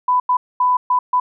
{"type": "tone bursts at uneven times", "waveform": "sine", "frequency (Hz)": 997, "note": "B5", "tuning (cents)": 16, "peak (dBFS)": -12, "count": 5, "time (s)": [[0.08, 0.2], [0.29, 0.37], [0.6, 0.77], [0.9, 0.99], [1.13, 1.2]], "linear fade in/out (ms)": 5, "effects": []}